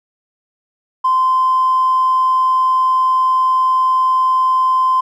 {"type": "tone with tanh clipping", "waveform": "triangle", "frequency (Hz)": 1035, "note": "C6", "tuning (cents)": -19, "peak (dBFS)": -10, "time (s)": [1.04, 5.01], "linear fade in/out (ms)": 10, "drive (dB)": 1, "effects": []}